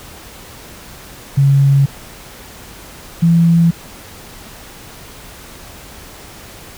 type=tone pair in turn; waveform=sine; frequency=138.59 / 167.98 Hz; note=C#3 / E3; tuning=0 / +33 cents; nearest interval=minor third; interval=333 cents; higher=second; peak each=-7 dBFS; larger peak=neither; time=1.37-1.86 / 3.22-3.71 s; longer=neither; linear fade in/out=10 ms; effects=pink hiss -36 dBFS RMS until 6.77 s